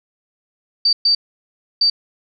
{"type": "tone bursts at uneven times", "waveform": "sine", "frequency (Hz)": 4627, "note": "D8", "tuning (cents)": -27, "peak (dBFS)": -11, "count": 3, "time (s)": [[0.85, 0.93], [1.05, 1.15], [1.81, 1.9]], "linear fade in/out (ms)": 5, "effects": []}